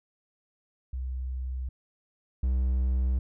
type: tone pair in turn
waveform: sine / triangle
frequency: 64 / 63.69 Hz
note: C2 / C2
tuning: -38 / -46 cents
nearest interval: unison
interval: 8 cents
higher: first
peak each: -30 / -21 dBFS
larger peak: second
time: 0.93-1.69 / 2.43-3.19 s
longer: neither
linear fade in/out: 5 ms
effects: none